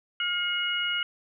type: tone cluster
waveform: sine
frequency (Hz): 1412 / 2158 / 2893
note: F6 / C#7 / F#7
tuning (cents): +19 / -47 / -40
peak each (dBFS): -30 / -33 / -28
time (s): 0.2-1.03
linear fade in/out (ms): 2
effects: none